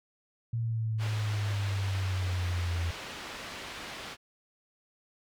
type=exponential sweep; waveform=sine; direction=down; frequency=116.54 to 84.5 Hz; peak=-28 dBFS; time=0.53-2.91 s; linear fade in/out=5 ms
type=low-pass noise; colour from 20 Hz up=white; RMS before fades=-42 dBFS; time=0.98-4.17 s; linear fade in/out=50 ms; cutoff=3200 Hz; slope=12 dB/octave
effects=none